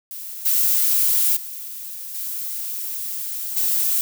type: noise with level steps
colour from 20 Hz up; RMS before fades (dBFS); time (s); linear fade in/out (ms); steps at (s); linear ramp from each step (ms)
violet; -33 / -18 / -33 / -28 / -20; 0.11-4.01; 0; 0.45 / 1.36 / 2.14 / 3.56; 10
effects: none

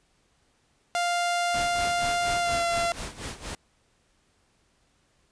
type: tone with pitch glide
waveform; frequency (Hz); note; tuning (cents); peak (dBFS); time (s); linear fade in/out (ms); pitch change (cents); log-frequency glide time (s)
sawtooth; 698.5 to 684.9; F5 to F5; 0 to -34; -20; 0.95-2.92; 0; -34; 2.39-2.6
type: noise with tremolo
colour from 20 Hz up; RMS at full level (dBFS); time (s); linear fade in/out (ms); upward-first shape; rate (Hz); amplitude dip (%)
pink; -34; 1.54-3.55; 2; sine; 4.2; 80
effects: pink hiss -67 dBFS RMS until 5.31 s + resampled to 22050 Hz

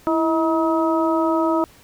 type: harmonic tone with a mistuned harmonic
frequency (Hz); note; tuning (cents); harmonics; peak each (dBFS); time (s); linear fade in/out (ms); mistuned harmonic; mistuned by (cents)
318.6; D#4; +41; 1 / 2 / 3 / 4; -19 / -22 / -24 / -25; 0.07-1.64; 0; 1; +58
effects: pink hiss -50 dBFS RMS until 1.83 s

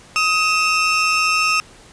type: tone pair together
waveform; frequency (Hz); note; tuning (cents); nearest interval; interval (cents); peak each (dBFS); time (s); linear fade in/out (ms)
30% pulse; 1261.6 / 2698; D#6 / E7; +24 / +40; octave + minor second; 1316; -15; 0.16-1.6; 0
effects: pink hiss -45 dBFS RMS until 1.92 s + resampled to 22050 Hz

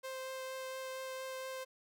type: tone with vibrato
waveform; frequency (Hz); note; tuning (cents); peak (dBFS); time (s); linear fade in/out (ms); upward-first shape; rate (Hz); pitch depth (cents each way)
sawtooth; 523.3; C5; 0; -37; 0.03-1.65; 20; triangle; 4.3; 9
effects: none

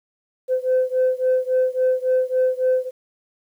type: beating tone pair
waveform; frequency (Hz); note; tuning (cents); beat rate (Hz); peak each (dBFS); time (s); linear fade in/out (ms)
sine; 511 / 514.6; C5 / C5; -41 / -29; 3.6; -18 / -19; 0.48-2.91; 50
effects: tanh soft clip ceiling -12 dBFS + 9-bit

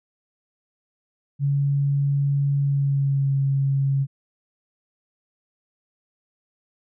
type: tone with pitch glide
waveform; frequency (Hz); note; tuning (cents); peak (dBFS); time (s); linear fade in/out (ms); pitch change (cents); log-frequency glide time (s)
sine; 140.8 to 137.35; C#3 to C#3; +27 to -16; -18; 1.39-4.07; 50; -43; 2.59-3.34
effects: none

